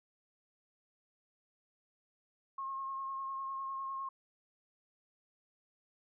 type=tone with vibrato; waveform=sine; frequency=1078 Hz; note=C#6; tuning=49 cents flat; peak=-37 dBFS; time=2.58-4.09 s; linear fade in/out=5 ms; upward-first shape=triangle; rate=9.9 Hz; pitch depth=21 cents each way; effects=none